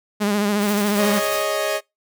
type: tone with vibrato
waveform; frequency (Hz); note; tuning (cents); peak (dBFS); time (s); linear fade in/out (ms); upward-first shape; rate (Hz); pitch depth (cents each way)
sawtooth; 205.7; G#3; -16; -14; 0.2-1.2; 20; sine; 14; 45
type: noise with tremolo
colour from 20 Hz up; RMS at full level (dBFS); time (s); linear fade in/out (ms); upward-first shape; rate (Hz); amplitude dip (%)
white; -30; 0.59-1.45; 50; square; 11; 35
type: chord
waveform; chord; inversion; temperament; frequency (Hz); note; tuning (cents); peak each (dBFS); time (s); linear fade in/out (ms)
sawtooth; Ab suspended fourth; none; equal; 415.3 / 554.4 / 622.3; Ab4 / Db5 / Eb5; 0 / 0 / 0; -24 / -22 / -18; 0.96-1.81; 50
effects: noise-tail reverb RT60 0.2 s tail -25 dB re dry